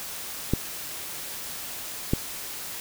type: clicks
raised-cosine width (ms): 3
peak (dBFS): -8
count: 2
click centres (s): 0.536 / 2.135
effects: white hiss -36 dBFS RMS until 2.8 s